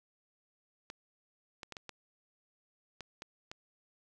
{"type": "clicks", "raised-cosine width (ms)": 0.2, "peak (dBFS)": -26, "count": 8, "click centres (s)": [0.901, 1.632, 1.723, 1.768, 1.893, 3.007, 3.221, 3.515], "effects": []}